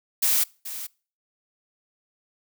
blue noise with echo, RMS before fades -21 dBFS, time 0.22-0.44 s, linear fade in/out 10 ms, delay 430 ms, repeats 1, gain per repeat -13 dB, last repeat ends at 0.87 s, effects noise-tail reverb RT60 0.4 s tail -25 dB re dry

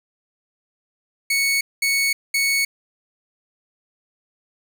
sawtooth tone bursts, 2217 Hz, C#7, in tune, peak -14 dBFS, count 3, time 1.3-2.65 s, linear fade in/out 5 ms, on 310 ms, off 210 ms, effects none

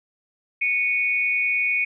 sine tone pair together, 2220 / 2469 Hz, C#7 / D#7, +2 / -14 cents, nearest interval major second, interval 184 cents, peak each -22 dBFS, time 0.61-1.85 s, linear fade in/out 10 ms, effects none

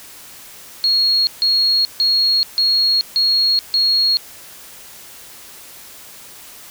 sine tone bursts, 4300 Hz, C8, 47 cents sharp, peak -12 dBFS, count 6, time 0.84-4.17 s, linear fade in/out 0 ms, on 430 ms, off 150 ms, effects white hiss -39 dBFS RMS until 6.7 s

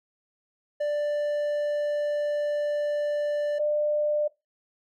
triangle / sine tone pair in turn, 589 / 596.9 Hz, D5 / D5, +5 / +28 cents, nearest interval unison, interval 23 cents, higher second, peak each -22 dBFS, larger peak neither, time 0.8-3.59 / 3.59-4.28 s, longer first, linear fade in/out 10 ms, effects noise-tail reverb RT60 0.2 s tail -19 dB re dry

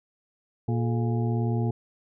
harmonic tone with a mistuned harmonic, 117.5 Hz, A#2, 14 cents sharp, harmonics 1 / 2 / 3 / 4 / 6 / 7, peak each -24 / -30 / -34 / -36 / -40 / -41 dBFS, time 0.68-1.71 s, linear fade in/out 5 ms, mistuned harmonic 4, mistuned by -140 cents, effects none

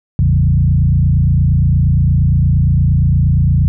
sine tone with frequency modulation, 108.9 Hz, A2, 17 cents flat, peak -8 dBFS, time 0.19-3.68 s, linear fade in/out 0 ms, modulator 28.6 Hz, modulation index 1.8, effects none

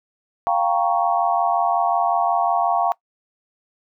sine chord, G half-diminished seventh, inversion third, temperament equal, 698.5 / 784 / 932.3 / 1108.7 Hz, F5 / G5 / Bb5 / Db6, 0 / 0 / 0 / 0 cents, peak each -20 / -22 / -24 / -24 dBFS, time 0.47-2.92 s, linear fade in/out 0 ms, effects noise-tail reverb RT60 0.1 s tail -21 dB re dry

